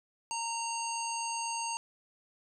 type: harmonic tone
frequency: 922 Hz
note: A#5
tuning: 19 cents flat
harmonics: 1 / 3 / 5 / 7 / 9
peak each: -35 / -41 / -43 / -40 / -42 dBFS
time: 0.31-1.77 s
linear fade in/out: 0 ms
effects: none